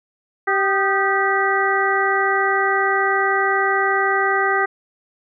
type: harmonic tone with a mistuned harmonic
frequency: 389.3 Hz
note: G4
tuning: 12 cents flat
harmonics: 1 / 2 / 3 / 4 / 5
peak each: -22 / -22 / -22 / -22 / -22 dBFS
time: 0.47-4.66 s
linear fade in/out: 10 ms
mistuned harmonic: 3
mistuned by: +81 cents
effects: none